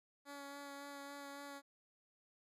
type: tone with vibrato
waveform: 10% pulse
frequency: 282.1 Hz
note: C#4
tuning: 30 cents sharp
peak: -40 dBFS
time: 0.25-1.62 s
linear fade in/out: 50 ms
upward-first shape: sine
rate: 3.6 Hz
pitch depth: 14 cents each way
effects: resampled to 32000 Hz